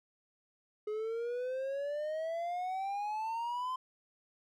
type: exponential sweep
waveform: triangle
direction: up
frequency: 420 to 1038 Hz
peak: -32 dBFS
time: 0.87-3.76 s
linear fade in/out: 5 ms
effects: none